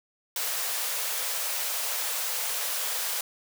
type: high-pass noise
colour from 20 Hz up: white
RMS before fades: -30 dBFS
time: 0.36-3.21 s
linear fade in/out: 2 ms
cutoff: 450 Hz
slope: 96 dB/octave
effects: none